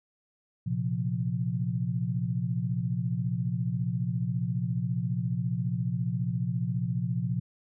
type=chord; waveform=sine; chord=Bb suspended second; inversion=none; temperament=just; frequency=116.54 / 131.11 / 174.81 Hz; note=Bb2 / C3 / F3; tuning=0 / +4 / +2 cents; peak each=-31 dBFS; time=0.66-7.4 s; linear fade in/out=10 ms; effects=none